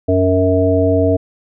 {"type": "harmonic tone with a mistuned harmonic", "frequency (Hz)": 92.4, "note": "F#2", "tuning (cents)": -2, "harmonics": [1, 3, 5, 7], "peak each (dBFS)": [-16, -16, -16, -16], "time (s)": [0.08, 1.17], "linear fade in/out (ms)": 10, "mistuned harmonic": 3, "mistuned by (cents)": 26, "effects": []}